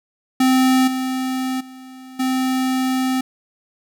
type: tone with level steps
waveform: square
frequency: 259.3 Hz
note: C4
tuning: 15 cents flat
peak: -13 / -21 / -37 / -18 dBFS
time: 0.4-3.21 s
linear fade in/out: 5 ms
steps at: 0.87 / 1.6 / 2.19 s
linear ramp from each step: 10 ms
effects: none